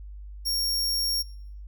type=tone; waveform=sawtooth; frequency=5540 Hz; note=F8; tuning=15 cents flat; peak=-22 dBFS; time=0.45-1.23 s; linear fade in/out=20 ms; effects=noise-tail reverb RT60 0.7 s tail -25 dB re dry + added 50 Hz sine -38 dBFS peak until 1.67 s